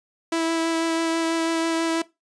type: tone with vibrato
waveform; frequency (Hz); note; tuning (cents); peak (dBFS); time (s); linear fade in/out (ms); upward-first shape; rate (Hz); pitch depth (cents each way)
sawtooth; 328.6; E4; -5; -17; 0.32-2.02; 5; sine; 6.1; 11
effects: noise-tail reverb RT60 0.2 s tail -18 dB re dry + resampled to 22050 Hz

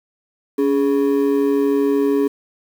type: ring-modulated tone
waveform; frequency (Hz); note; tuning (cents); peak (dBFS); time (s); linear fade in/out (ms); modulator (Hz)
triangle; 349.2; F4; 0; -9; 0.58-2.28; 10; 66.4
effects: 7-bit

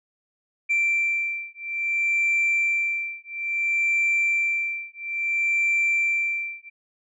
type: beating tone pair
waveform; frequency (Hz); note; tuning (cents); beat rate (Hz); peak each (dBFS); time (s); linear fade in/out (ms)
sine; 2349 / 2349.59; D7 / D7; 0 / 0; 0.59; -23; 0.69-6.7; 20
effects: tanh soft clip ceiling -16 dBFS

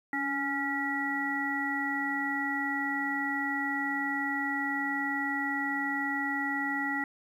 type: harmonic tone with a mistuned harmonic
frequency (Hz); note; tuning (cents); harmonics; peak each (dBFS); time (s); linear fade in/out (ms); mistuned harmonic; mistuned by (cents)
277.2; C#4; 0; 1 / 3 / 5 / 7; -34 / -36 / -39 / -31; 0.13-7.04; 2; 1; +29
effects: 10-bit

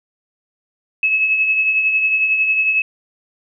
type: tone with tremolo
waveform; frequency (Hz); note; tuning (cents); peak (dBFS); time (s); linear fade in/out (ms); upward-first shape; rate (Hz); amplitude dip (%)
sine; 2585; E7; -34; -11; 1.03-2.82; 2; triangle; 11; 50
effects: none

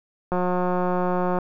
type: click train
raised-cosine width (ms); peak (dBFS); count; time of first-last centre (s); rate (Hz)
1; -11; 193; 0.32-1.387; 180
effects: none

